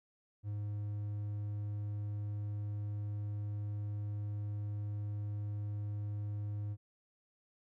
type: tone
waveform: triangle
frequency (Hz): 103.6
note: G#2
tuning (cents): -4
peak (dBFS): -34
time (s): 0.43-6.77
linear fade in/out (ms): 50
effects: none